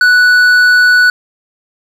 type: tone with hard clipping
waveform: sine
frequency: 1480 Hz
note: F#6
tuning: in tune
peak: -6 dBFS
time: 0.01-1.1 s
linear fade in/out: 2 ms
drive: 6 dB
effects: none